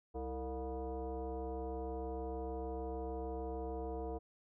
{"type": "tone with frequency modulation", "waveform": "sine", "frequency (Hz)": 193.3, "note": "G3", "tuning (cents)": -24, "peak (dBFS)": -38, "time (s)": [0.14, 4.19], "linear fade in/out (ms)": 20, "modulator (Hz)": 260, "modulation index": 2.1, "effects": []}